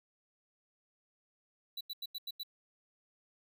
square tone bursts, 3951 Hz, B7, in tune, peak -39 dBFS, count 6, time 1.77-2.433 s, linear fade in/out 5 ms, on 38 ms, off 87 ms, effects none

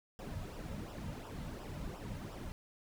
brown noise with flanger, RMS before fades -44 dBFS, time 0.19-2.52 s, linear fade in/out 0 ms, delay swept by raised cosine 0.46 to 2.76 ms, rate 2.8 Hz, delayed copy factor -0.7, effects none

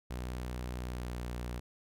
sawtooth tone with pitch glide, 61.74 to 60.61 Hz, B1 to B1, 0 to -32 cents, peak -33 dBFS, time 0.1-1.6 s, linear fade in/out 10 ms, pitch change -32 cents, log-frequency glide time 0.76-1.11 s, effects none

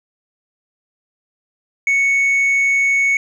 triangle tone with tanh clipping, 2217 Hz, C#7, in tune, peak -13 dBFS, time 1.87-3.17 s, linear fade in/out 2 ms, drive 7 dB, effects none

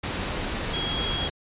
sine tone in noise, 3292 Hz, G#7, 16 cents flat, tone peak -28 dBFS, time 0.73-1.28 s, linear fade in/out 10 ms, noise pink, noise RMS -29 dBFS, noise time 0.03-1.3 s, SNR -2 dB, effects resampled to 8000 Hz

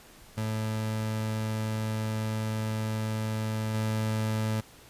30% pulse tone with level steps, 109.3 Hz, A2, 11 cents flat, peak -26 / -24 dBFS, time 0.37-4.61 s, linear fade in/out 10 ms, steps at 3.74 s, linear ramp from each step 2 ms, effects pink hiss -53 dBFS RMS until 4.89 s + resampled to 32000 Hz

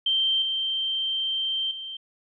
sine tone with level steps, 3136 Hz, G7, in tune, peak -20 / -24 / -33 dBFS, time 0.06-1.97 s, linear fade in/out 5 ms, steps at 0.42 / 1.71 s, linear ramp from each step 2 ms, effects none

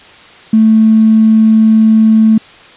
triangle tone with tanh clipping, 220 Hz, A3, in tune, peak -3 dBFS, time 0.53-2.38 s, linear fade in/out 5 ms, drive 2 dB, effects white hiss -37 dBFS RMS until 2.76 s + resampled to 8000 Hz

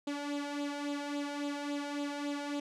sawtooth tone with flanger, 288.1 Hz, D4, 33 cents flat, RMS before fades -37 dBFS, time 0.07-2.6 s, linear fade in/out 5 ms, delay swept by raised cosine 0.26 to 1.36 ms, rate 3.6 Hz, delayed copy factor +0.65, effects low-pass 7000 Hz 12 dB/octave

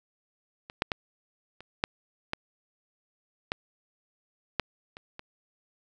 clicks, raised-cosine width 0.3 ms, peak -25 / -8 / -12 / -29 / -8 / -13 / -12 / -9 / -27 / -24 dBFS, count 10, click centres 0.699 / 0.821 / 0.918 / 1.606 / 1.839 / 2.334 / 3.519 / 4.597 / 4.969 / 5.194 s, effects none

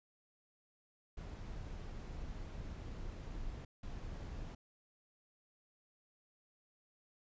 brown noise bursts at uneven times, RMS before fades -45 dBFS, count 2, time 1.17-3.65 / 3.83-4.55 s, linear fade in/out 5 ms, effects resampled to 16000 Hz

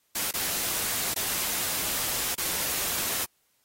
white noise with dropouts, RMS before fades -29 dBFS, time 0.15-3.25 s, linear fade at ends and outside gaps 5 ms, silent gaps 0.312-0.338 / 1.139-1.16 / 2.347-2.379 s, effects white hiss -70 dBFS RMS until 3.64 s + AAC 48 kbps

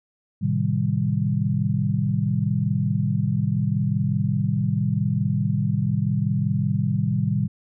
sine chord, A half-diminished seventh, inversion none, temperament equal, 110 / 130.81 / 155.56 / 196 Hz, A2 / C3 / Eb3 / G3, 0 / 0 / 0 / 0 cents, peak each -25 dBFS, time 0.41-7.48 s, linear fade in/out 20 ms, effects none

